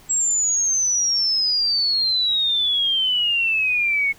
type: exponential sweep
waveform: sine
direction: down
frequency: 7670 to 2189 Hz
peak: -17 dBFS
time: 0.09-4.13 s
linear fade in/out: 20 ms
effects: pink hiss -49 dBFS RMS until 4.18 s